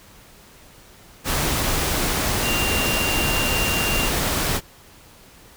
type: tone in noise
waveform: sine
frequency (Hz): 2779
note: F7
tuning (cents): -9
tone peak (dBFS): -24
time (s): 2.42-4.1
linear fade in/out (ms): 50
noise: pink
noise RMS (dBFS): -22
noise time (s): 1.24-4.61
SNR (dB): -5
effects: pink hiss -48 dBFS RMS until 5.56 s